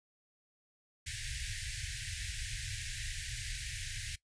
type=band-stop noise; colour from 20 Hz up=pink; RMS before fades=-40 dBFS; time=1.06-4.16 s; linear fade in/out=10 ms; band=130 to 1600 Hz; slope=96 dB/octave; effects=noise-tail reverb RT60 0.1 s tail -18 dB re dry + resampled to 22050 Hz